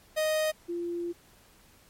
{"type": "tone pair in turn", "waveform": ["45% pulse", "sine"], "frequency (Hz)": [622.3, 345], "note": ["D#5", "F4"], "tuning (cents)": [0, -21], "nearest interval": "minor seventh", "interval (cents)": 1021, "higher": "first", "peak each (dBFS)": [-25, -30], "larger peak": "first", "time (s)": [[0.16, 0.52], [0.68, 1.13]], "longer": "second", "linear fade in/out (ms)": 20, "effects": ["pink hiss -59 dBFS RMS until 1.89 s", "MP3 64 kbps"]}